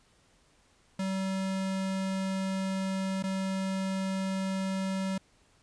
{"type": "tone with dropouts", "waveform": "square", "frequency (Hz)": 191.3, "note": "G3", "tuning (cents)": -42, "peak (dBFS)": -30, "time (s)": [0.99, 5.18], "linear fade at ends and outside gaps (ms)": 5, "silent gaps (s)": [3.226, 3.237], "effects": ["pink hiss -65 dBFS RMS until 5.62 s", "resampled to 22050 Hz"]}